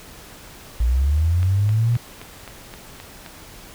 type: linear sweep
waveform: sine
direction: up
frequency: 55.6 to 121.3 Hz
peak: -15 dBFS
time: 0.8-1.97 s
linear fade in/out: 5 ms
type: click train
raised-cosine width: 0.3 ms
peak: -20 dBFS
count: 8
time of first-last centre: 1.43-3.262 s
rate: 3.82 Hz
effects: pink hiss -42 dBFS RMS until 3.74 s